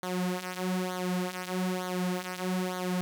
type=tone with flanger; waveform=sawtooth; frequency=182.6 Hz; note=F#3; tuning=23 cents flat; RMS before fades=-32 dBFS; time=0.03-3.01 s; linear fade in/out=0 ms; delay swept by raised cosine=0.38 to 5.78 ms; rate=1.1 Hz; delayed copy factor=-0.75; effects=none